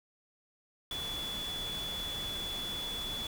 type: tone in noise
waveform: sine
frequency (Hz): 3431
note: A7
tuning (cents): -44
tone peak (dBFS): -36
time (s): 0.91-3.27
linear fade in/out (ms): 2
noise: pink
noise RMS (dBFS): -43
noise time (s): 0.91-3.27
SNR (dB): +4
effects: none